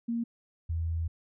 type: tone pair in turn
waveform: sine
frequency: 233.1 / 82.41 Hz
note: A#3 / E2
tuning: 0 / 0 cents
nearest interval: octave + tritone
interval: 1800 cents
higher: first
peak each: -28 dBFS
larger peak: neither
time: 0.08-0.24 / 0.69-1.08 s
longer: second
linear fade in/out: 10 ms
effects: none